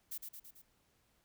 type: noise with echo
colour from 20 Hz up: violet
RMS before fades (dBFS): -42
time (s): 0.11-0.18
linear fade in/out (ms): 10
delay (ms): 110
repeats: 4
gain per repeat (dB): -4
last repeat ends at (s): 0.62
effects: pink hiss -74 dBFS RMS until 1.24 s